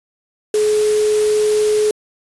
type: tone in noise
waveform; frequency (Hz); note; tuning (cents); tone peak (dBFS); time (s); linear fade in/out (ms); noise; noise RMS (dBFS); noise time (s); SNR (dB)
sine; 424.4; G#4; +38; -12; 0.54-1.91; 2; white; -27; 0.54-1.91; +12
effects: resampled to 24000 Hz